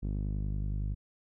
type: tone with low-pass filter sweep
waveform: sawtooth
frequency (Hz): 50.7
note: G#1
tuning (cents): -41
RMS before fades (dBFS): -33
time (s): 0.02-0.95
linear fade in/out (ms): 20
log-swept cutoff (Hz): 250 to 140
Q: 1.1
effects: none